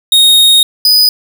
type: tone pair in turn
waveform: 45% pulse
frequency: 3729 / 4978 Hz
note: A#7 / D#8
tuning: 0 / 0 cents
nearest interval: perfect fourth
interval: 500 cents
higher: second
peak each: -4 dBFS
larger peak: neither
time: 0.12-0.63 / 0.85-1.09 s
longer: first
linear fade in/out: 2 ms
effects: 7-bit